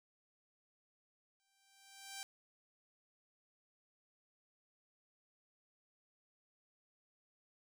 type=tone with exponential growth; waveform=5% pulse; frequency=784 Hz; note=G5; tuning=in tune; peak=-31 dBFS; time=1.4-2.23 s; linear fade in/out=0 ms; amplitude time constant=180 ms; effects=none